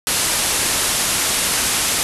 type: low-pass noise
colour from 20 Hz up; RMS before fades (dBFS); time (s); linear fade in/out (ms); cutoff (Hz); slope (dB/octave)
white; -19; 0.07-2.03; 0; 12000; 96
effects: none